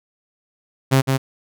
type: tone with echo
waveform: sawtooth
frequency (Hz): 133.8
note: C3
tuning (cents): +39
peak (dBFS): -8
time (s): 0.91-1.02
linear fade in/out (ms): 20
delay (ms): 160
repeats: 1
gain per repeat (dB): -4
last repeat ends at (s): 1.18
effects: none